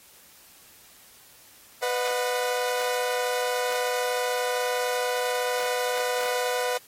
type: tone cluster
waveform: sawtooth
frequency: 496.9 / 610 / 730 Hz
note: B4 / D#5 / F#5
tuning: +11 / -34 / -24 cents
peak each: -22 / -30 / -27 dBFS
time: 1.82-6.78 s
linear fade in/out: 10 ms
effects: white hiss -53 dBFS RMS until 6.87 s + AAC 48 kbps